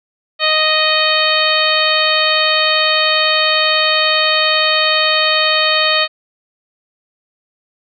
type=harmonic tone with a mistuned harmonic; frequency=622.3 Hz; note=D#5; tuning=in tune; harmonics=1 / 2 / 3 / 4 / 5 / 6 / 7; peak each=-19 / -19 / -19 / -19 / -19 / -19 / -19 dBFS; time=0.39-6.08 s; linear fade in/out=50 ms; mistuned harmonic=5; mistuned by=-17 cents; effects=none